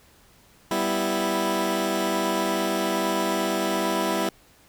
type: chord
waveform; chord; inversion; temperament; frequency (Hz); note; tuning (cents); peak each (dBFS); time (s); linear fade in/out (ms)
15% pulse; E minor; first; equal; 196 / 246.9 / 329.6; G3 / B3 / E4; 0 / 0 / 0; -21 / -24 / -19; 0.71-4.29; 2
effects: pink hiss -56 dBFS RMS until 4.68 s